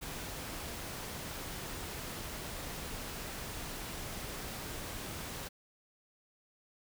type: noise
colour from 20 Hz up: pink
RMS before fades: -42 dBFS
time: 0.01-5.49 s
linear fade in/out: 20 ms
effects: none